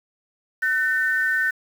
sine tone pair together, 1513.8 / 1808 Hz, F#6 / A6, +39 / +47 cents, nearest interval minor third, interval 308 cents, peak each -21 / -22 dBFS, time 0.62-1.51 s, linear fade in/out 10 ms, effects 7-bit

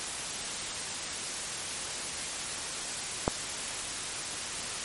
click, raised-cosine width 1 ms, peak -9 dBFS, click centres 3.279 s, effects white hiss -35 dBFS RMS until 4.84 s + MP3 48 kbps

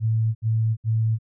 sine tone bursts, 111.5 Hz, A2, 23 cents sharp, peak -18 dBFS, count 3, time 0-1.188 s, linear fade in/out 50 ms, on 350 ms, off 69 ms, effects none

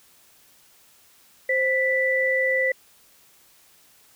sine tone pair together, 523.2 / 1975.5 Hz, C5 / B6, 0 / 0 cents, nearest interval octave + major seventh, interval 2300 cents, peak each -23 / -21 dBFS, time 1.49-2.72 s, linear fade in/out 5 ms, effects white hiss -56 dBFS RMS until 4.15 s

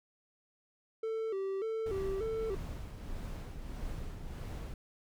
triangle tone with vibrato, 415.3 Hz, G#4, in tune, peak -31 dBFS, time 1.03-2.55 s, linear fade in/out 5 ms, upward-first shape square, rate 1.7 Hz, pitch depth 120 cents each way
brown noise with tremolo, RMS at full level -39 dBFS, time 1.86-4.74 s, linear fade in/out 2 ms, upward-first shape triangle, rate 1.6 Hz, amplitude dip 50%
effects none

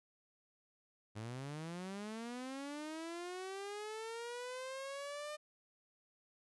sawtooth linear sweep, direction up, 103.1 to 606 Hz, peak -39 dBFS, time 1.15-5.37 s, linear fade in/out 20 ms, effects resampled to 24000 Hz

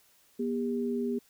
sine tone pair together, 240.7 / 402.1 Hz, B3 / G4, -44 / +44 cents, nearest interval major sixth, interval 888 cents, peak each -30 / -32 dBFS, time 0.39-1.19 s, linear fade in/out 10 ms, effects white hiss -64 dBFS RMS until 1.29 s

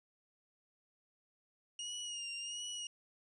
25% pulse tone with vibrato, 2856 Hz, F7, 38 cents sharp, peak -37 dBFS, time 1.79-2.87 s, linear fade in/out 2 ms, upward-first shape sine, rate 1.4 Hz, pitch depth 48 cents each way, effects resampled to 22050 Hz

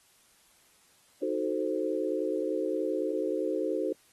sine chord, D# diminished seventh, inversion none, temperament equal, 311.1 / 370 / 440 / 523.3 Hz, D#4 / F#4 / A4 / C5, 0 / 0 / 0 / 0 cents, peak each -33 dBFS, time 1.22-3.93 s, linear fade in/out 5 ms, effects white hiss -63 dBFS RMS until 4.12 s + AAC 32 kbps

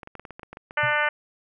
clicks, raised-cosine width 0.5 ms, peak -24 dBFS, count 11, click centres 0.032 / 0.074 / 0.153 / 0.196 / 0.252 / 0.307 / 0.395 / 0.432 / 0.53 / 0.571 / 0.709 s
harmonic tone, 297.8 Hz, D4, 24 cents sharp, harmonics 2 / 3 / 4 / 5 / 6 / 7 / 8 / 9 / 10, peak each -29 / -29 / -30 / -25 / -27 / -29 / -33 / -38 / -37 dBFS, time 0.77-1.09 s, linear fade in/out 5 ms
sine tone with exponential decay, 126.3 Hz, B2, 39 cents sharp, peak -26 dBFS, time 0.83-0.98 s, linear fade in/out 5 ms, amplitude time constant 32 ms
effects none

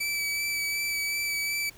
sawtooth tone with vibrato, 2304 Hz, D7, 34 cents flat, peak -24 dBFS, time 0-1.7 s, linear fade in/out 10 ms, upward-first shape sine, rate 2.7 Hz, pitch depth 15 cents each way, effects pink hiss -53 dBFS RMS until 1.77 s

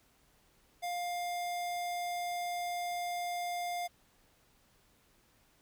square tone, 704 Hz, F5, 14 cents sharp, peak -35 dBFS, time 0.82-3.88 s, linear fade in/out 20 ms, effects pink hiss -68 dBFS RMS until 5.61 s

